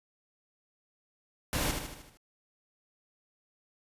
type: noise with echo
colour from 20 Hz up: pink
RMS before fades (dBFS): -31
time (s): 1.53-1.71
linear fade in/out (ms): 0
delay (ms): 77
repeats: 6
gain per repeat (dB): -5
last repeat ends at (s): 2.172
effects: resampled to 32000 Hz